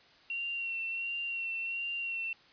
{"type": "tone with vibrato", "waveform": "sine", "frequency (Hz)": 2737, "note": "F7", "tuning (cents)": -36, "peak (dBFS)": -33, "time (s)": [0.3, 2.33], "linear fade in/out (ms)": 2, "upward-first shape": "sine", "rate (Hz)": 1.4, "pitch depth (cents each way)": 28, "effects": ["white hiss -60 dBFS RMS until 2.52 s", "resampled to 11025 Hz"]}